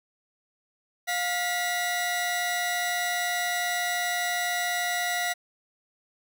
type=tone pair together; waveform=sawtooth; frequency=709 / 1948.3 Hz; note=F5 / B6; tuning=+26 / -24 cents; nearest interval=octave + tritone; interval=1750 cents; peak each=-25 dBFS; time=1.07-5.34 s; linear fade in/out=20 ms; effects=none